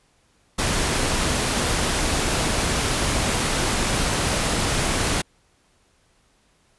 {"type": "noise", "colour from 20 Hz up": "pink", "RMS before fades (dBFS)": -22, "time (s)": [0.58, 5.22], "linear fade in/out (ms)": 10, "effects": ["pink hiss -62 dBFS RMS until 6.78 s", "resampled to 24000 Hz"]}